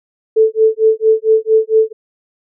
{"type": "tone with tremolo", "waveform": "sine", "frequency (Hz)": 440.4, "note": "A4", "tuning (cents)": 2, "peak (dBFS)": -5, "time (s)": [0.36, 1.93], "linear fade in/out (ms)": 10, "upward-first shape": "sine", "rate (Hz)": 4.4, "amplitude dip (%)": 100, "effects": []}